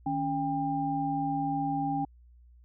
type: tone cluster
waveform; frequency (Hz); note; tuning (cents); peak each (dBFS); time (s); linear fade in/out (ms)
sine; 155.9 / 279.1 / 797; D#3 / C#4 / G5; +4 / +12 / +28; -36 / -31 / -30; 0.06-2.05; 5
effects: added 60 Hz sine -53 dBFS peak until 2.64 s